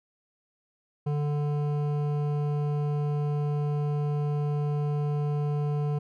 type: tone with hard clipping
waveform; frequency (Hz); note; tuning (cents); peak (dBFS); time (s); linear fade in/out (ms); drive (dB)
sine; 146.83; D3; 0; -27; 1.06-5.99; 10; 12
effects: none

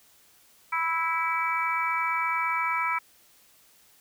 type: harmonic tone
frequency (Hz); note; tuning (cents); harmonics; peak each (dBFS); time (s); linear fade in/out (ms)
328.6; E4; -5; 3 / 4 / 5 / 6 / 7; -29 / -29 / -39 / -37 / -29; 0.72-2.99; 10
effects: white hiss -59 dBFS RMS until 4 s

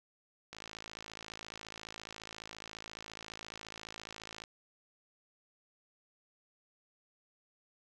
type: click train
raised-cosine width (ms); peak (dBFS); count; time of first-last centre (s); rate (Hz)
0.2; -27; 214; 0.53-4.438; 54.5
effects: none

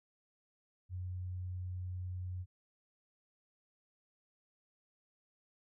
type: tone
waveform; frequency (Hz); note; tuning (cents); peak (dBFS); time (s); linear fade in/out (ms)
sine; 91; F#2; -28; -38; 0.89-2.46; 50
effects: none

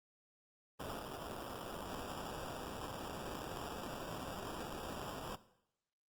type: noise with sample-and-hold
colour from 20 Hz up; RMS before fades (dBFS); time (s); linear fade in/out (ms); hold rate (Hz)
white; -45; 0.79-5.36; 10; 2100
effects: noise-tail reverb RT60 0.8 s tail -17 dB re dry + Opus 32 kbps

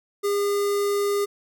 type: tone with notch filter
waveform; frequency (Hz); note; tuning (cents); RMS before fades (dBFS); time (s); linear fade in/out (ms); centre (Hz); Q
square; 405.5; G#4; -41; -23; 0.23-1.26; 20; 2600; 1.4
effects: none

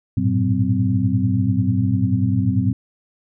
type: tone cluster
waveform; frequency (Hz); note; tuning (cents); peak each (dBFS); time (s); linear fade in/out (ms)
sine; 98.5 / 109.7 / 118.8 / 189.5 / 257.9; G2 / A2 / A#2 / F#3 / C4; +9 / -5 / +33 / +42 / -25; -22; 0.17-2.73; 5
effects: none

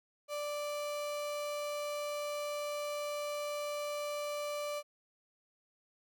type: tone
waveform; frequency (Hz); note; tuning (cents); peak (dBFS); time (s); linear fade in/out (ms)
35% pulse; 587.3; D5; 0; -34; 0.28-4.83; 50
effects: none

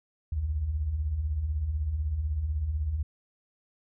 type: beating tone pair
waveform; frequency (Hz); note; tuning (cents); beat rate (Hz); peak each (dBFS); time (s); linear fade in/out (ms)
sine; 61.5 / 77.5; B1 / D#2; -7 / -6; 16; -36 / -27; 0.32-3.03; 5
effects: none

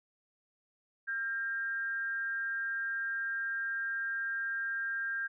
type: tone with amplitude modulation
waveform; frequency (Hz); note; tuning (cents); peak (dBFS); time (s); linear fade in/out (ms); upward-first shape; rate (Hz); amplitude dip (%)
sine; 1600; G6; +35; -30; 1.07-5.28; 20; sine; 236; 45
effects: none

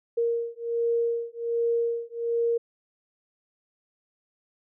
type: beating tone pair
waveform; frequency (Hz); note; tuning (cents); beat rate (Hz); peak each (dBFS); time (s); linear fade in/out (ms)
sine; 466.2 / 467.5; A#4 / A#4; 0 / +5; 1.3; -27; 0.17-2.58; 10
effects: none

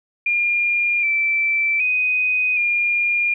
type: tone with pitch steps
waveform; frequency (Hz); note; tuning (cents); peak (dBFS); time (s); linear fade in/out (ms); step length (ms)
sine; 2410 / 2331 / 2499 / 2412; D7 / D7 / D#7 / D7; +44 / -14 / +7 / +46; -16; 0.26-3.34; 5; 770
effects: none

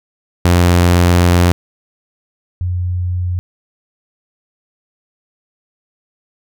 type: tone pair in turn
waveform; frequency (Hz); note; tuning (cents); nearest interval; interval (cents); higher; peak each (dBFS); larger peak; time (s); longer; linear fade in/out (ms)
sawtooth / sine; 87.8 / 89.59; F2 / F2; +10 / +45; unison; 35; second; -4 / -15; first; 0.45-1.52 / 2.61-3.39; first; 0
effects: none

